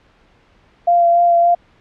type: tone with vibrato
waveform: sine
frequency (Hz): 690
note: F5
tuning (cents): -21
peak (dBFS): -9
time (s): 0.87-1.55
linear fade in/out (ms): 10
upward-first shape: sine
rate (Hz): 3.5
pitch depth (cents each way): 15
effects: pink hiss -53 dBFS RMS until 1.8 s + low-pass 3000 Hz 12 dB/octave